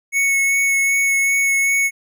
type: tone with vibrato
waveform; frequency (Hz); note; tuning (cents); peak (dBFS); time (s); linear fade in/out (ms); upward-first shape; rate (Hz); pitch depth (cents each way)
square; 2206; C#7; -9; -15; 0.12-1.91; 50; sine; 2.6; 11
effects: none